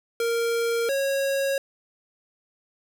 square tone pair in turn, 464.8 / 548.6 Hz, A#4 / C#5, -5 / -18 cents, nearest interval minor third, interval 287 cents, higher second, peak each -23 dBFS, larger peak neither, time 0.2-0.89 / 0.89-1.58 s, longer neither, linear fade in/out 2 ms, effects none

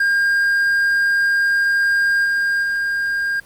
triangle tone with level steps, 1609 Hz, G6, 45 cents sharp, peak -12 / -14 / -16 dBFS, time 0-3.4 s, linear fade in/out 5 ms, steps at 2.24 / 2.62 s, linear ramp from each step 20 ms, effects pink hiss -48 dBFS RMS until 3.45 s + Opus 48 kbps

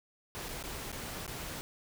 pink noise with dropouts, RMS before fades -41 dBFS, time 0.35-1.61 s, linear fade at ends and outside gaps 0 ms, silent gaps 0.486-0.489 / 0.627-0.638 / 0.917-0.927 / 1.265-1.278 s, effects none

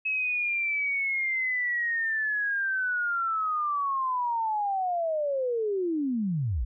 sine linear sweep, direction down, 2577 to 46.93 Hz, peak -25 dBFS, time 0.05-6.65 s, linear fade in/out 10 ms, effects none

